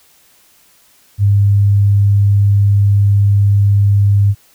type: tone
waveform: sine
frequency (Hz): 100.9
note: G#2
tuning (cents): -49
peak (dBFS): -7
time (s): 1.18-4.35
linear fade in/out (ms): 50
effects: white hiss -50 dBFS RMS until 4.54 s